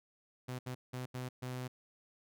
sawtooth tone bursts at uneven times, 126.7 Hz, B2, 45 cents sharp, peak -35 dBFS, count 5, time 0.48-0.59 / 0.66-0.75 / 0.93-1.06 / 1.14-1.29 / 1.42-1.68 s, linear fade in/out 10 ms, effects none

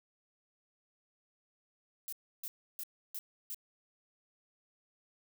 violet noise bursts, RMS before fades -41 dBFS, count 5, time 2.08-3.545 s, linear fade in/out 0 ms, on 45 ms, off 310 ms, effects none

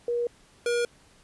sine / square tone pair in turn, 477.4 / 477.4 Hz, A#4 / A#4, +41 / +41 cents, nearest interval unison, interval 0 cents, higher neither, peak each -24 dBFS, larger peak neither, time 0.08-0.27 / 0.66-0.85 s, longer neither, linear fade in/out 2 ms, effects pink hiss -58 dBFS RMS until 1.23 s + resampled to 24000 Hz

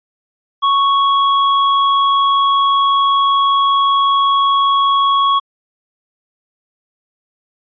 square tone, 1108.7 Hz, C#6, in tune, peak -11 dBFS, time 0.62-5.4 s, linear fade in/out 20 ms, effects resampled to 11025 Hz

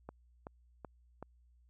click train, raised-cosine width 1 ms, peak -30 dBFS, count 4, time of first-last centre 0.09-1.226 s, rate 2.64 Hz, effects added 60 Hz sine -63 dBFS peak until 1.69 s

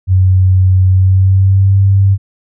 sine tone with pitch glide, 93.3 to 97.88 Hz, F#2 to G2, +15 to -2 cents, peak -5 dBFS, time 0.07-2.18 s, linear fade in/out 50 ms, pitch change +83 cents, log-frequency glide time 0.88-1.78 s, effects none

